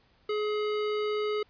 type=tone; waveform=square; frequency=422.1 Hz; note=G#4; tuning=28 cents sharp; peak=-28 dBFS; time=0.29-1.43 s; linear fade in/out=5 ms; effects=pink hiss -65 dBFS RMS until 1.49 s + resampled to 11025 Hz